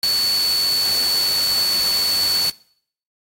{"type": "tone in noise", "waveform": "sine", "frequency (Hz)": 4454, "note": "C#8", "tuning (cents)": 7, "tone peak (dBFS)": -16, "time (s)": [0.03, 2.5], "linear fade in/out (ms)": 2, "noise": "white", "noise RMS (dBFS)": -26, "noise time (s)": [0.03, 2.5], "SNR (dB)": 7, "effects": ["noise-tail reverb RT60 0.6 s tail -22 dB re dry", "AAC 48 kbps"]}